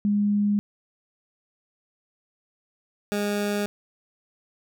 sine / 20% pulse tone pair in turn, 205.4 / 205.4 Hz, G#3 / G#3, -19 / -19 cents, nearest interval unison, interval 0 cents, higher neither, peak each -19 dBFS, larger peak neither, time 0.05-0.59 / 3.12-3.66 s, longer neither, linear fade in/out 0 ms, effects none

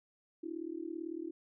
sine tone with amplitude modulation, 329.6 Hz, E4, in tune, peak -34 dBFS, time 0.43-1.31 s, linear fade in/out 10 ms, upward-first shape sine, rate 38 Hz, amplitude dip 95%, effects none

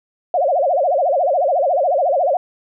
sine tone with vibrato, 628 Hz, D#5, 16 cents sharp, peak -13 dBFS, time 0.34-2.37 s, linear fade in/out 2 ms, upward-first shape sine, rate 14 Hz, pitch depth 280 cents each way, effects none

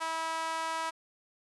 sawtooth tone with high-pass filter, 324.5 Hz, E4, 27 cents flat, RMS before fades -34 dBFS, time 0-0.91 s, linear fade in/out 20 ms, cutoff 1000 Hz, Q 2.6, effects resampled to 24000 Hz + 10-bit

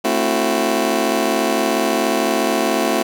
20% pulse chord, F# half-diminished seventh, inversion first, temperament just, 222 / 266.4 / 333 / 370 Hz, A3 / C4 / E4 / F#4, +16 / +31 / +18 / 0 cents, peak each -17 dBFS, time 0.04-3.03 s, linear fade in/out 10 ms, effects none

